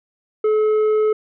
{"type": "tone with tanh clipping", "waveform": "sine", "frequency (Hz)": 429.7, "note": "A4", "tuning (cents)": -41, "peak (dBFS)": -15, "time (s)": [0.44, 1.13], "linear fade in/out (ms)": 5, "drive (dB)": 6, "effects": []}